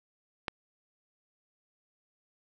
click, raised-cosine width 0.3 ms, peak -15 dBFS, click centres 0.482 s, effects none

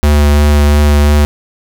square tone with vibrato, 73.42 Hz, D2, in tune, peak -6 dBFS, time 0.03-1.25 s, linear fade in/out 0 ms, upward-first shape triangle, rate 2.9 Hz, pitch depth 16 cents each way, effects none

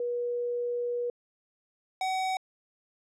sine / square tone pair in turn, 482.8 / 754.4 Hz, B4 / F#5, -39 / +33 cents, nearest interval minor sixth, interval 772 cents, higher second, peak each -28 dBFS, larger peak neither, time 0-1.1 / 2.01-2.37 s, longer first, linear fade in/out 2 ms, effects low-pass 7000 Hz 12 dB/octave

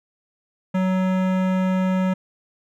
sine tone with hard clipping, 186.6 Hz, F#3, 15 cents sharp, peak -20 dBFS, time 0.74-2.14 s, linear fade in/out 10 ms, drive 18 dB, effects none

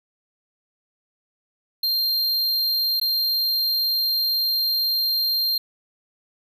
square tone with dropouts, 4186 Hz, C8, in tune, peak -20 dBFS, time 1.83-5.58 s, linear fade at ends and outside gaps 5 ms, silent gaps 2.999-3.013 s, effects none

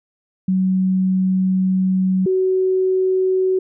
sine tone pair in turn, 187.4 / 374.8 Hz, F#3 / F#4, +22 / +22 cents, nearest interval octave, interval 1200 cents, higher second, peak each -14 dBFS, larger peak neither, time 0.48-2.26 / 2.26-3.59 s, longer first, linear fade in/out 5 ms, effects none

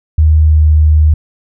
sine tone with pitch glide, 77.7 to 76.9 Hz, D#2 to D#2, -2 to -20 cents, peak -4 dBFS, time 0.18-1.14 s, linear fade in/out 5 ms, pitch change -18 cents, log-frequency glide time 0.4-0.65 s, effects none

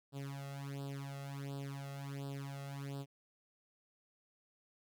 sawtooth tone with flanger, 139.1 Hz, C#3, 6 cents sharp, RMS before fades -44 dBFS, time 0.12-3.06 s, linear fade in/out 50 ms, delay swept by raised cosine 0.23 to 1.53 ms, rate 1.4 Hz, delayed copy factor +0.9, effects none

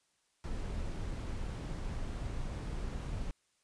brown noise, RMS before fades -38 dBFS, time 0.44-3.31 s, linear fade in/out 0 ms, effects white hiss -75 dBFS RMS until 3.63 s + resampled to 22050 Hz

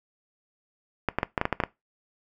clicks, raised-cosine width 0.5 ms, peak -8 dBFS, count 9, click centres 1.087 / 1.186 / 1.231 / 1.378 / 1.414 / 1.454 / 1.527 / 1.602 / 1.637 s, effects noise-tail reverb RT60 0.2 s tail -20 dB re dry

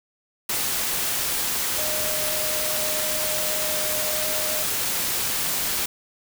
sine tone in noise, 615 Hz, D#5, 20 cents flat, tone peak -31 dBFS, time 1.78-4.63 s, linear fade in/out 5 ms, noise white, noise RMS -25 dBFS, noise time 0.49-5.86 s, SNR -9 dB, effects none

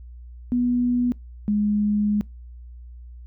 sine tone pair in turn, 244.9 / 208.1 Hz, B3 / G#3, -14 / +4 cents, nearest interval minor third, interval 282 cents, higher first, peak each -18 / -18 dBFS, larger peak neither, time 0.52-1.12 / 1.48-2.21 s, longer second, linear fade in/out 0 ms, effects noise-tail reverb RT60 0.2 s tail -24 dB re dry + added 60 Hz sine -38 dBFS peak until 3.26 s

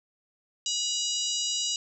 harmonic tone with a mistuned harmonic, 969 Hz, B5, 33 cents flat, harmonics 3 / 4 / 5 / 6 / 7 / 8, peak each -32 / -33 / -34 / -35 / -35 / -36 dBFS, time 0.66-1.76 s, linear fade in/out 2 ms, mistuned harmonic 8, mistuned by -27 cents, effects none

